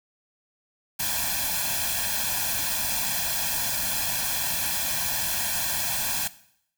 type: noise with comb filter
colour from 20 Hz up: white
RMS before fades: -27 dBFS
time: 0.99-6.28 s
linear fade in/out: 10 ms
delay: 1.2 ms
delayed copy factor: +0.85
effects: noise-tail reverb RT60 0.7 s tail -17 dB re dry